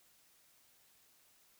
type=silence; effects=white hiss -68 dBFS RMS until 1.59 s